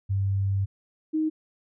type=tone pair in turn; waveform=sine; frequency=98 / 312.7 Hz; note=G2 / D#4; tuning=0 / +9 cents; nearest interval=octave + minor sixth; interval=2009 cents; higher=second; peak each=-22 dBFS; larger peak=neither; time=0.09-0.66 / 1.13-1.3 s; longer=first; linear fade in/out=20 ms; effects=none